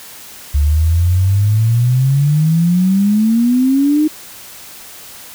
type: exponential sweep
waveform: sine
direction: up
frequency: 70.5 to 311.1 Hz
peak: -9 dBFS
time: 0.54-4.08 s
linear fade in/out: 10 ms
effects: white hiss -35 dBFS RMS until 5.34 s

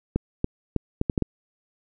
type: clicks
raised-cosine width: 3 ms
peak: -9 dBFS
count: 7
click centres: 0.16 / 0.444 / 0.763 / 1.014 / 1.098 / 1.178 / 1.223 s
effects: none

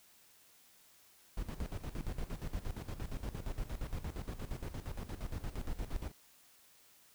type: noise with tremolo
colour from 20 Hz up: brown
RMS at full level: -38 dBFS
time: 1.37-6.12 s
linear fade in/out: 5 ms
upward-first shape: square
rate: 8.6 Hz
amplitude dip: 75%
effects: white hiss -64 dBFS RMS until 7.14 s

